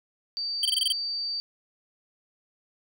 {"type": "tone", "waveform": "sine", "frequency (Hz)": 4625, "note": "D8", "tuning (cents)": -27, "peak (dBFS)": -28, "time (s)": [0.37, 1.4], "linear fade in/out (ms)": 0}
{"type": "tone bursts", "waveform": "square", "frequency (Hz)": 3136, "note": "G7", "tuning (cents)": 0, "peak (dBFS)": -22, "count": 7, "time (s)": [0.63, 0.923], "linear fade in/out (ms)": 2, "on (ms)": 23, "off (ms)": 22}
{"effects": []}